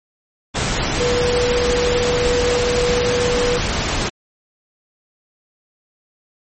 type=tone in noise; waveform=sine; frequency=487.8 Hz; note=B4; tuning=21 cents flat; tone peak=-16 dBFS; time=0.99-3.59 s; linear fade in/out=20 ms; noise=pink; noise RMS=-20 dBFS; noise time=0.54-4.1 s; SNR=+1 dB; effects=MP3 32 kbps